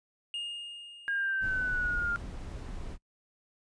triangle tone with exponential decay, 2838 Hz, F7, 27 cents sharp, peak -31 dBFS, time 0.34-2.09 s, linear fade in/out 1 ms, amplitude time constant 380 ms
sine exponential sweep, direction down, 1626 to 1396.9 Hz, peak -28 dBFS, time 1.08-2.16 s, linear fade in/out 0 ms
brown noise, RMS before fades -39 dBFS, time 1.4-2.98 s, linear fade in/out 50 ms
effects noise-tail reverb RT60 0.1 s tail -23 dB re dry + resampled to 22050 Hz

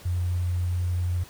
sine tone with sample-and-hold, 88.8 Hz, F2, 29 cents sharp, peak -23 dBFS, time 0.05-1.24 s, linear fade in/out 10 ms, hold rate 8820 Hz, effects pink hiss -48 dBFS RMS until 1.29 s

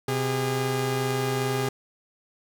sawtooth tone pair together, 128.13 / 406.8 Hz, C3 / G#4, -36 / -36 cents, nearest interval octave + minor sixth, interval 2000 cents, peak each -23 dBFS, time 0.08-1.69 s, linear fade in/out 5 ms, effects none

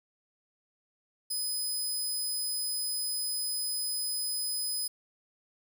15% pulse tone, 5020 Hz, D#8, 15 cents sharp, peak -25 dBFS, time 1.3-4.88 s, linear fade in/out 10 ms, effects 10-bit

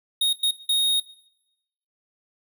square tone bursts at uneven times, 3729 Hz, A#7, in tune, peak -19 dBFS, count 3, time 0.21-0.33 / 0.43-0.51 / 0.69-1 s, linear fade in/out 5 ms, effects noise-tail reverb RT60 0.9 s tail -20 dB re dry

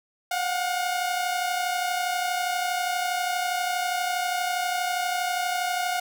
sawtooth tone pair together, 715.6 / 748 Hz, F5 / F#5, +42 / +19 cents, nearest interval minor second, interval 77 cents, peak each -22 / -27 dBFS, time 0.31-6 s, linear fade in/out 5 ms, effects none

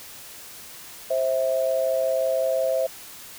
sine tone pair together, 528.2 / 654 Hz, C5 / E5, +16 / -14 cents, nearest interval major third, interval 370 cents, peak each -23 dBFS, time 1.1-2.87 s, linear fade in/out 10 ms, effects white hiss -42 dBFS RMS until 3.38 s

